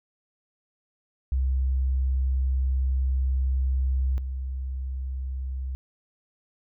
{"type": "tone pair in turn", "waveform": "sine", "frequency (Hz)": [65.41, 65.41], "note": ["C2", "C2"], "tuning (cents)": [0, 0], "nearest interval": "unison", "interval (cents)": 0, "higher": "neither", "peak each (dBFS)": [-21, -28], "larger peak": "first", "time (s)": [[1.32, 4.18], [4.18, 5.75]], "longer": "first", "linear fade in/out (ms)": 0, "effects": []}